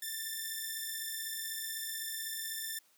5% pulse beating tone pair, 1775 / 1791 Hz, A6 / A6, +15 / +30 cents, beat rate 16 Hz, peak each -28 / -31 dBFS, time 0.02-2.79 s, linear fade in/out 5 ms, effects white hiss -68 dBFS RMS until 2.97 s + high-pass 200 Hz 12 dB/octave

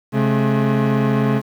30% pulse tone pair together, 134.37 / 213.3 Hz, C3 / G#3, +46 / +46 cents, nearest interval minor sixth, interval 800 cents, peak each -15 dBFS, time 0.12-1.42 s, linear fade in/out 50 ms, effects low-pass 2000 Hz 12 dB/octave + 7-bit

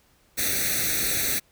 white noise with comb filter, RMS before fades -25 dBFS, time 0.37-1.4 s, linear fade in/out 20 ms, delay 0.49 ms, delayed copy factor +0.95, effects pink hiss -62 dBFS RMS until 1.51 s

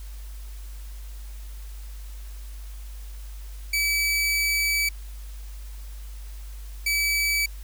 sawtooth tone pair in turn, 2296 / 2296 Hz, D7 / D7, -40 / -40 cents, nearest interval unison, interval 0 cents, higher neither, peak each -18 dBFS, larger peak neither, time 3.73-4.89 / 6.86-7.46 s, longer first, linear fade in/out 5 ms, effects added 50 Hz sine -35 dBFS peak until 7.63 s + white hiss -51 dBFS RMS until 7.63 s

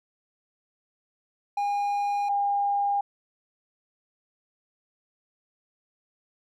triangle / sine tone pair in turn, 813 / 806.9 Hz, G#5 / G5, -37 / +50 cents, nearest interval unison, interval 13 cents, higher first, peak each -22 dBFS, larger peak neither, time 1.57-2.29 / 2.29-3.01 s, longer neither, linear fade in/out 5 ms, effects none

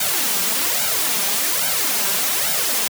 white noise with flanger, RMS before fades -20 dBFS, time 0-2.88 s, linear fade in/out 5 ms, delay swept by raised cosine 1.3 to 5.1 ms, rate 1.2 Hz, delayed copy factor +0.8, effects high-pass 150 Hz 12 dB/octave

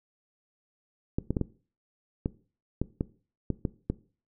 clicks, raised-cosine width 3 ms, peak -14 dBFS, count 10, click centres 1.185 / 1.306 / 1.368 / 1.413 / 2.259 / 2.816 / 3.009 / 3.503 / 3.652 / 3.9 s, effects noise-tail reverb RT60 0.4 s tail -19 dB re dry

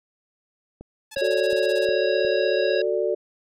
click train, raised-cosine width 2 ms, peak -26 dBFS, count 5, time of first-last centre 0.81-2.249 s, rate 2.78 Hz
5% pulse tone bursts, 866 Hz, A5, 28 cents flat, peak -27 dBFS, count 12, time 1.11-1.856 s, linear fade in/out 10 ms, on 42 ms, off 22 ms
harmonic tone, 551 Hz, C#5, 11 cents flat, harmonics 1 / 3 / 5 / 7 / 9, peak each -24 / -31 / -35 / -35 / -38 dBFS, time 1.16-2.82 s, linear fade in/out 5 ms
sine chord, D major, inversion first, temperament equal with one note detuned, 370 / 444.1 / 587.3 Hz, F#4 / A4 / D5, 0 / +16 / 0 cents, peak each -25 dBFS, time 1.21-3.15 s, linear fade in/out 10 ms
effects none

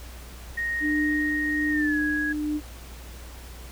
sine tone with pitch glide, 1865 to 1661.5 Hz, A#6 to G#6, 0 to 0 cents, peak -25 dBFS, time 0.57-2.33 s, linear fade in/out 10 ms, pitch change -200 cents, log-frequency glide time 1.7-2 s
sine tone with tremolo, 300 Hz, D4, 37 cents sharp, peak -22 dBFS, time 0.8-2.61 s, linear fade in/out 50 ms, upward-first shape triangle, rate 1.2 Hz, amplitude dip 50%
effects added 60 Hz sine -40 dBFS peak until 3.71 s + pink hiss -46 dBFS RMS until 3.71 s

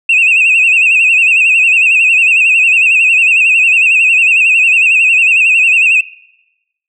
sine tone with vibrato, 2619 Hz, E7, 12 cents flat, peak -4 dBFS, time 0.09-6.01 s, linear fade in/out 5 ms, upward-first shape sine, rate 11 Hz, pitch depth 95 cents each way, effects noise-tail reverb RT60 0.9 s tail -21 dB re dry + tanh soft clip ceiling -2 dBFS

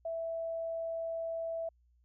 sine tone, 659.3 Hz, E5, in tune, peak -34 dBFS, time 0.05-1.69 s, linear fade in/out 5 ms, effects added 60 Hz sine -65 dBFS peak until 2.04 s

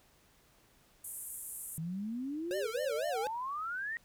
pink band-pass noise, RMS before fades -44 dBFS, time 1.04-1.78 s, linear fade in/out 5 ms, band 8300 to 13000 Hz, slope 48 dB/octave
sine exponential sweep, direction up, 155.56 to 1899 Hz, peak -35 dBFS, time 1.78-3.97 s, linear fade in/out 0 ms
square tone with vibrato, 517 Hz, C5, 21 cents flat, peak -35 dBFS, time 2.51-3.27 s, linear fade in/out 0 ms, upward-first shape sine, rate 4 Hz, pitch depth 280 cents each way
effects pink hiss -66 dBFS RMS until 4.04 s

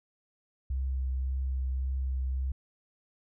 sine tone with vibrato, 65.4 Hz, C2, in tune, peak -28 dBFS, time 0.7-2.52 s, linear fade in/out 5 ms, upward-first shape triangle, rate 1.8 Hz, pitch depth 18 cents each way, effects none

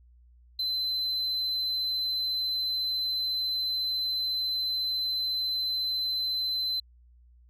sine tone, 4057 Hz, B7, 46 cents sharp, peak -24 dBFS, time 0.59-6.8 s, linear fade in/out 5 ms, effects tanh soft clip ceiling -26 dBFS + added 60 Hz sine -54 dBFS peak until 7.49 s

